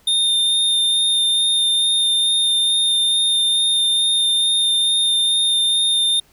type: tone with vibrato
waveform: square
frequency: 3634 Hz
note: A#7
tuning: 45 cents flat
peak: -15 dBFS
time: 0.07-6.2 s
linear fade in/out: 5 ms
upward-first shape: sine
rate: 2.3 Hz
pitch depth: 10 cents each way
effects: pink hiss -55 dBFS RMS until 6.32 s